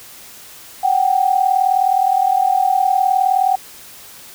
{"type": "tone pair together", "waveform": "sine", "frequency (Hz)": [744.6, 784], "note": ["F#5", "G5"], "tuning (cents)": [11, 0], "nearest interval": "minor second", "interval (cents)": 89, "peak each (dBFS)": -15, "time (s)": [0.83, 3.56], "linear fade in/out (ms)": 10, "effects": ["white hiss -39 dBFS RMS until 4.34 s"]}